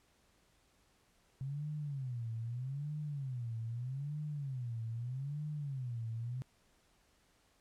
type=tone with vibrato; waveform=sine; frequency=130.81 Hz; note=C3; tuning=in tune; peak=-37 dBFS; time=1.41-6.42 s; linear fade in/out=0 ms; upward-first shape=sine; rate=0.8 Hz; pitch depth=250 cents each way; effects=pink hiss -71 dBFS RMS until 7.6 s + low-pass 11000 Hz 12 dB/octave